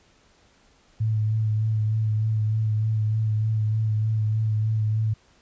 sine tone with vibrato, 108.8 Hz, A2, 19 cents flat, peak -20 dBFS, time 1-5.14 s, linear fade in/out 10 ms, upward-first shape sine, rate 3.3 Hz, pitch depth 24 cents each way, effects pink hiss -59 dBFS RMS until 5.41 s + resampled to 16000 Hz

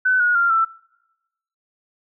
sine tone with pitch steps, 1510 / 1448.5 / 1389.5 / 1332.9 Hz, F#6 / F#6 / F6 / E6, +35 / -37 / -9 / +19 cents, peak -14 dBFS, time 0.05-0.65 s, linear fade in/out 10 ms, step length 150 ms, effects noise-tail reverb RT60 1.0 s tail -25 dB re dry

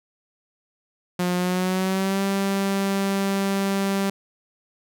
sawtooth tone with pitch glide, 178.9 to 196.22 Hz, F3 to G3, +42 to +2 cents, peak -17 dBFS, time 1.19-4.1 s, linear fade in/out 5 ms, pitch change +160 cents, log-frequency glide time 1.37-2.22 s, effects none

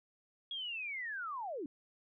sine linear sweep, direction down, 3335 to 256.8 Hz, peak -38 dBFS, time 0.51-1.66 s, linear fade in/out 2 ms, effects none

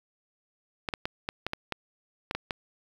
clicks, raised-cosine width 0.3 ms, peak -14 dBFS, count 10, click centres 0.888 / 0.938 / 1.055 / 1.289 / 1.466 / 1.534 / 1.723 / 2.311 / 2.35 / 2.508 s, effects 7-bit

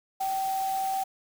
sine tone in noise, 771 Hz, G5, 29 cents flat, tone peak -26 dBFS, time 0.2-1.04 s, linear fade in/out 10 ms, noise white, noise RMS -41 dBFS, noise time 0.2-1.04 s, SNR +12 dB, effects none

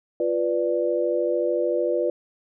sine chord, B diminished, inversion second, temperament equal, 349.2 / 493.9 / 587.3 Hz, F4 / B4 / D5, 0 / 0 / 0 cents, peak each -25 / -24 / -25 dBFS, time 0.2-2.1 s, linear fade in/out 2 ms, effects none

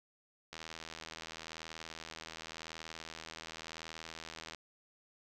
click train, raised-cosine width 0.2 ms, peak -27 dBFS, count 326, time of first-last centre 0.53-4.547 s, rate 80.9 Hz, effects none

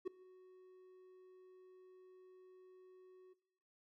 triangle tone with ADSR envelope, 370 Hz, F#4, in tune, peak -33 dBFS, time 0.05-3.34 s, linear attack 24 ms, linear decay 5 ms, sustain -23 dB, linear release 16 ms, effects noise-tail reverb RT60 0.7 s tail -19 dB re dry

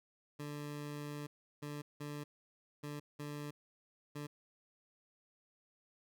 20% pulse tone bursts at uneven times, 146.83 Hz, D3, in tune, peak -37 dBFS, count 6, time 0.39-1.27 / 1.62-1.82 / 2-2.24 / 2.83-3 / 3.19-3.51 / 4.15-4.27 s, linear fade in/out 10 ms, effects none

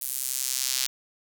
sawtooth tone with high-pass filter sweep, 130.81 Hz, C3, in tune, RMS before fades -29 dBFS, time 0.01-0.87 s, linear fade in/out 10 ms, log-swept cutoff 11000 to 4400 Hz, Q 1.1, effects none

